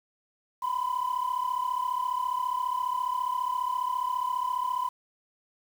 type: tone pair together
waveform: sine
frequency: 985.3 / 1020 Hz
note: B5 / C6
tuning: -4 / -44 cents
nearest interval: minor second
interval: 60 cents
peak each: -28 dBFS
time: 0.62-4.89 s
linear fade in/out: 10 ms
effects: tanh soft clip ceiling -22 dBFS + 8-bit